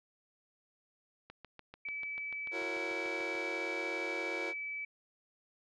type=click train; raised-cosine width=0.3 ms; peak=-32 dBFS; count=15; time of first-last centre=1.3-3.353 s; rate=6.82 Hz
type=tone; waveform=sine; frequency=2300 Hz; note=D7; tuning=37 cents flat; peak=-37 dBFS; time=1.85-4.85 s; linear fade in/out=5 ms
type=chord; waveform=sawtooth; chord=F# dominant seventh; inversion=third; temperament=just; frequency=333 / 370 / 462.5 / 555 Hz; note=E4 / F#4 / A#4 / C#5; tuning=+18 / 0 / -14 / +2 cents; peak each=-39 dBFS; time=2.51-4.54 s; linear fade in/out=50 ms
effects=low-pass 5000 Hz 12 dB/octave